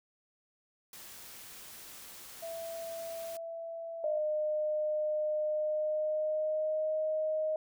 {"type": "noise", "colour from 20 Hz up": "white", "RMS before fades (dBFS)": -49, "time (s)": [0.93, 3.37], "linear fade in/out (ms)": 2}
{"type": "tone", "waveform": "sine", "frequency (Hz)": 664, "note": "E5", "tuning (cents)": 12, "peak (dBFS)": -38, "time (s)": [2.42, 4.19], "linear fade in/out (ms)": 10}
{"type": "tone with pitch glide", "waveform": "sine", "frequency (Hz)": [610, 623.2], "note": ["D#5", "D#5"], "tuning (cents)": [-34, 3], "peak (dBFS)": -29, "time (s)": [4.04, 7.56], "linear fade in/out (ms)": 2, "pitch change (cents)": 37, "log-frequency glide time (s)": [5.46, 6.96]}
{"effects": []}